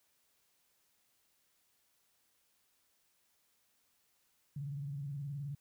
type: tone with vibrato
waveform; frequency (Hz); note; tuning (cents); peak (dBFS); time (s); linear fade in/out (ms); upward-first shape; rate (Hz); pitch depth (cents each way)
sine; 141.6; C#3; +37; -38; 4.56-5.55; 5; square; 19; 77
effects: white hiss -75 dBFS RMS until 5.6 s